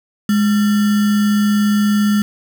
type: tone with sample-and-hold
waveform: sine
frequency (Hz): 207.7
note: G#3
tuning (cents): 0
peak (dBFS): -11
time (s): 0.29-2.22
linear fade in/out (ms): 2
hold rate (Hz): 1575
effects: none